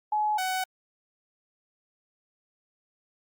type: tone pair in turn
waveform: sine / sawtooth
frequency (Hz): 848 / 748.5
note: G#5 / F#5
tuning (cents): +36 / +20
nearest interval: major second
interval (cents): 216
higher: first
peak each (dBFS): -23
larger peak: neither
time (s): 0.12-0.38 / 0.38-0.64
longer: neither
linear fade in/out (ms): 5
effects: Opus 48 kbps